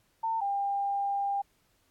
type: tone pair in turn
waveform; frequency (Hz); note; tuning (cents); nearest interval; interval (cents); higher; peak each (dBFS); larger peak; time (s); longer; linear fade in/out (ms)
sine; 900 / 799; A5 / G5; +39 / +33; major second; 206; first; -27; neither; 0.23-0.41 / 0.41-1.42; second; 10
effects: pink hiss -70 dBFS RMS until 1.9 s + AAC 64 kbps